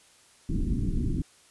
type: low-pass noise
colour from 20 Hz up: pink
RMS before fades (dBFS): -27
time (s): 0.49-1.22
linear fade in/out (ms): 5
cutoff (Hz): 330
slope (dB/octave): 48
effects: white hiss -58 dBFS RMS until 1.5 s + resampled to 24000 Hz